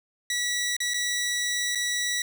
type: tone with dropouts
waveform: 15% pulse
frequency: 1942 Hz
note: B6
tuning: 30 cents flat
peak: -19 dBFS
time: 0.3-2.22 s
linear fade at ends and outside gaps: 2 ms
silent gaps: 0.766-0.803 / 0.937-0.942 / 1.75-1.755 s
effects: none